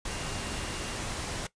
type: tone in noise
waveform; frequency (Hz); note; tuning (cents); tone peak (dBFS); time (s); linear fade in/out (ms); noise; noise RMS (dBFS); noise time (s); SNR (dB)
sine; 2794; F7; 0; -46; 0.09-0.97; 5; pink; -35; 0.05-1.47; -14
effects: noise-tail reverb RT60 0.1 s tail -17 dB re dry + resampled to 22050 Hz